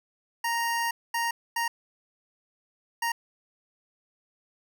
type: tone bursts at uneven times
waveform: 25% pulse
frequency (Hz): 932.3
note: A#5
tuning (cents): 0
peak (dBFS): -22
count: 4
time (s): 0.44-0.91 / 1.14-1.31 / 1.56-1.68 / 3.02-3.12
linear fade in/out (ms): 5
effects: none